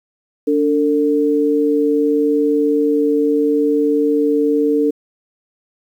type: tone pair together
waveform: sine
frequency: 290.8 / 450.4 Hz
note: D4 / A4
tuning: -17 / +40 cents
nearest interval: minor sixth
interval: 757 cents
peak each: -15 dBFS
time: 0.47-4.91 s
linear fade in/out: 10 ms
effects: 8-bit